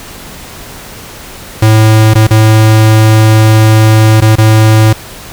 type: tone with dropouts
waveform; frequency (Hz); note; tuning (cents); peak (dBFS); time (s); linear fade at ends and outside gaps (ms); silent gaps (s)
square; 109.4; A2; -9; -3; 1.62-4.93; 5; 2.138-2.153 / 2.27-2.307 / 4.205-4.219 / 4.356-4.382
effects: pink hiss -28 dBFS RMS until 5.32 s